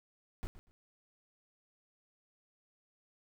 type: noise with echo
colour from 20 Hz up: brown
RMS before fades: -38 dBFS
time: 0.43-0.47 s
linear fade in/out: 0 ms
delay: 120 ms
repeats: 2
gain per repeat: -14 dB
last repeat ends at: 0.71 s
effects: none